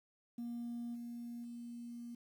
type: tone with level steps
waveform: sine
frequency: 237.1 Hz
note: A#3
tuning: 30 cents sharp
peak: -38 / -42 / -44 dBFS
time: 0.38-2.15 s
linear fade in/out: 5 ms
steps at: 0.94 / 1.43 s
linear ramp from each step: 20 ms
effects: tanh soft clip ceiling -38 dBFS + 11-bit

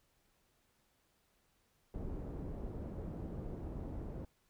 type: low-pass noise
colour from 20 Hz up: pink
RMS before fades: -43 dBFS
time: 1.94-4.25 s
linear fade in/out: 2 ms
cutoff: 430 Hz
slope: 12 dB/octave
effects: pink hiss -75 dBFS RMS until 4.49 s

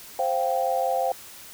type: chord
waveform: sine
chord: C suspended fourth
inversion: none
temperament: equal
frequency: 523.3 / 698.5 / 784 Hz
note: C5 / F5 / G5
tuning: 0 / 0 / 0 cents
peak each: -26 dBFS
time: 0.19-1.12 s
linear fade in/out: 2 ms
effects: white hiss -44 dBFS RMS until 1.53 s

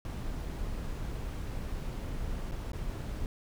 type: noise with dropouts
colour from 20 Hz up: brown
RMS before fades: -36 dBFS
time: 0.05-3.26 s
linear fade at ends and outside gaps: 1 ms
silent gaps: 2.512-2.519 / 2.718-2.732 s
effects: none

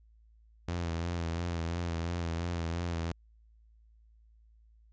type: tone with vibrato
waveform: sawtooth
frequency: 84.8 Hz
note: E2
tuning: 50 cents sharp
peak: -28 dBFS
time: 0.68-3.12 s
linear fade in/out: 5 ms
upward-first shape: sine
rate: 2.9 Hz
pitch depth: 46 cents each way
effects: added 55 Hz sine -58 dBFS peak until 4.92 s + resampled to 16000 Hz

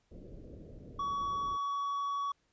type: low-pass noise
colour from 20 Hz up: pink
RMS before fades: -49 dBFS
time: 0.11-1.57 s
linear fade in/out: 5 ms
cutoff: 570 Hz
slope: 48 dB/octave
type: tone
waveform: triangle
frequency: 1128 Hz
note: C#6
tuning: 30 cents sharp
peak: -30 dBFS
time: 0.99-2.32 s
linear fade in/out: 5 ms
effects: pink hiss -75 dBFS RMS until 2.52 s + resampled to 16000 Hz

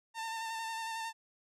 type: tone with vibrato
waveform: sawtooth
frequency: 901 Hz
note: A5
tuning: 41 cents sharp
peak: -33 dBFS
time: 0.14-1.13 s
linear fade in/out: 50 ms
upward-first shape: square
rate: 11 Hz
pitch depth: 19 cents each way
effects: low-pass 10000 Hz 12 dB/octave

